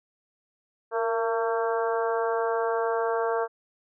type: harmonic tone with a mistuned harmonic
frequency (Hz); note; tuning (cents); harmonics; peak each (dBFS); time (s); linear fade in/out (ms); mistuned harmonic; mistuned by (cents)
226.1; A3; +47; 2 / 3 / 4 / 5 / 6 / 7; -26 / -30 / -32 / -34 / -36 / -37; 0.91-3.48; 50; 2; +33
effects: none